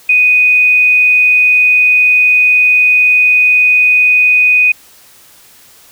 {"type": "tone", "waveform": "sine", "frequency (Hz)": 2489, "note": "D#7", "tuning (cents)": 0, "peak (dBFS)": -5, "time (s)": [0.09, 4.72], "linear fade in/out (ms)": 5, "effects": ["white hiss -42 dBFS RMS until 5.91 s"]}